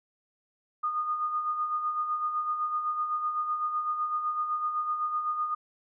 sine tone with tremolo, 1227 Hz, D#6, 25 cents flat, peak -25 dBFS, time 0.83-5.55 s, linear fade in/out 10 ms, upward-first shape sine, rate 7.9 Hz, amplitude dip 50%, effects none

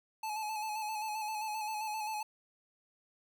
square tone with vibrato, 860 Hz, A5, 40 cents flat, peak -36 dBFS, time 0.23-2.23 s, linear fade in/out 5 ms, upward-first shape square, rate 7.6 Hz, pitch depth 32 cents each way, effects 11-bit

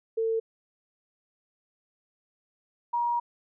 sine tone pair in turn, 450 / 951.5 Hz, A4 / A#5, +39 / +35 cents, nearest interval octave + minor second, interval 1296 cents, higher second, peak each -24 dBFS, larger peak neither, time 0.17-0.4 / 2.93-3.2 s, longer second, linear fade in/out 10 ms, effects none

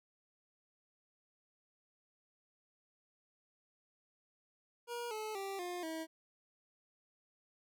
25% pulse tone with pitch steps, 476.5 / 431.9 / 391.5 / 354.9 / 321.7 Hz, A#4 / A4 / G4 / F4 / E4, +38 / -32 / -2 / +28 / -42 cents, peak -36 dBFS, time 4.87-6.07 s, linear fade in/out 50 ms, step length 240 ms, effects none

